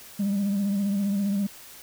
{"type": "tone with vibrato", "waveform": "sine", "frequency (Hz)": 200, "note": "G3", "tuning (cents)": 35, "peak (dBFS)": -20, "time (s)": [0.19, 1.47], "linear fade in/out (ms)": 10, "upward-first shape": "triangle", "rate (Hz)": 15, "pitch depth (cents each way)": 56, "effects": ["tanh soft clip ceiling -21 dBFS", "white hiss -46 dBFS RMS until 1.82 s"]}